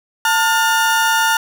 35% pulse tone pair together, 894 / 1424 Hz, A5 / F6, +27 / +33 cents, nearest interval minor sixth, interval 806 cents, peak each -14 dBFS, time 0.25-1.37 s, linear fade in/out 2 ms, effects none

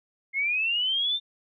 sine linear sweep, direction up, 2118 to 3618 Hz, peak -23 dBFS, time 0.33-1.2 s, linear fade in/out 50 ms, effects none

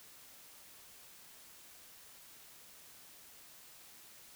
silence, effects white hiss -57 dBFS RMS until 4.35 s

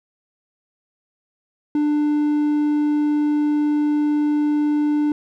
triangle tone, 297 Hz, D4, 20 cents sharp, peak -14 dBFS, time 1.75-5.12 s, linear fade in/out 2 ms, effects none

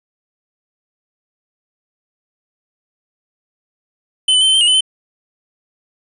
square tone with pitch steps, 3046 / 2999 / 3102 / 3071 / 3129 / 2869 / 3022 / 3070 Hz, F#7 / F#7 / G7 / G7 / G7 / F7 / F#7 / G7, +50 / +23 / -19 / -36 / -4 / +46 / +36 / -37 cents, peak -10 dBFS, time 4.28-4.808 s, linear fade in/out 5 ms, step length 66 ms, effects resampled to 24000 Hz

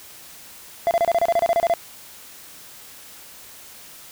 triangle tone bursts, 680 Hz, F5, 46 cents flat, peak -13 dBFS, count 13, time 0.87-1.738 s, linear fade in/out 0 ms, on 40 ms, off 29 ms, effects white hiss -43 dBFS RMS until 4.11 s

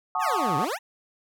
sine chord, D# half-diminished seventh, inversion first, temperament equal with one note detuned, 737.9 / 880 / 1108.7 / 1244.5 Hz, F#5 / A5 / C#6 / D#6, -5 / 0 / 0 / 0 cents, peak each -29 dBFS, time 0.15-0.65 s, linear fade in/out 2 ms
20% pulse exponential two-way sweep, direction down then up, 1000 to 130 to 1000 Hz, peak -22 dBFS, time 0.19-0.79 s, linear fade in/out 50 ms, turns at 0.57 s
effects none

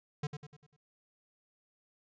square tone with echo, 147.5 Hz, D3, 8 cents sharp, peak -33 dBFS, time 0.23-0.27 s, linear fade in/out 5 ms, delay 99 ms, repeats 5, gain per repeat -7 dB, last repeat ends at 0.765 s, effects resampled to 16000 Hz

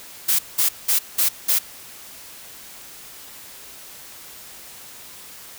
blue noise bursts, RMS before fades -18 dBFS, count 5, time 0.28-1.59 s, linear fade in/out 10 ms, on 110 ms, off 190 ms, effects white hiss -41 dBFS RMS until 5.58 s

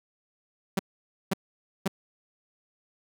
sawtooth tone bursts, 192.3 Hz, G3, 33 cents flat, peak -19 dBFS, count 3, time 0.77-1.879 s, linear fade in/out 5 ms, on 23 ms, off 520 ms, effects none

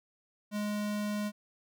square tone, 208.3 Hz, G#3, 5 cents sharp, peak -32 dBFS, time 0.51-1.32 s, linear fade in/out 50 ms, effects none

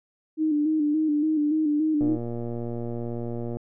sine tone with vibrato, 304.4 Hz, D#4, 38 cents flat, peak -20 dBFS, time 0.37-2.18 s, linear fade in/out 50 ms, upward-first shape square, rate 3.5 Hz, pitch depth 47 cents each way
click train, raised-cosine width 2 ms, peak -20 dBFS, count 185, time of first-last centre 2.01-3.569 s, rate 118 Hz
effects none

